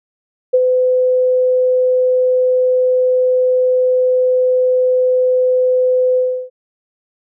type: tone with ADSR envelope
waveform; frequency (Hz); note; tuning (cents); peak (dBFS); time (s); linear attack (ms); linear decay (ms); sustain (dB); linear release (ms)
sine; 507; B4; +45; -6; 0.53-6.5; 14; 39; -4; 330
effects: none